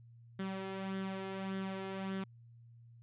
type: tone with flanger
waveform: sawtooth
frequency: 192 Hz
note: G3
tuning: 36 cents flat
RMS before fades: -40 dBFS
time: 0.39-2.24 s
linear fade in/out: 5 ms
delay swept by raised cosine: 0.58 to 2.38 ms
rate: 1.7 Hz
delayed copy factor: +0.5
effects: added 117 Hz sine -55 dBFS peak until 3.02 s + resampled to 8000 Hz